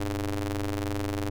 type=ring-modulated tone; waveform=sawtooth; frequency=103.1 Hz; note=G#2; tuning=12 cents flat; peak=-21 dBFS; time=0-1.3 s; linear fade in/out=5 ms; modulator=195 Hz; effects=none